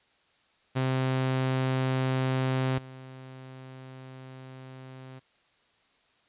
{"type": "tone with level steps", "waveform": "sawtooth", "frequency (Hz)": 130.7, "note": "C3", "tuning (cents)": -1, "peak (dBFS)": [-21, -39], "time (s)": [0.75, 5.2], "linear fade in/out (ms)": 20, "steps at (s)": 2.78, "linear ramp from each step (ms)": 2, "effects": ["white hiss -66 dBFS RMS until 6.28 s", "resampled to 8000 Hz"]}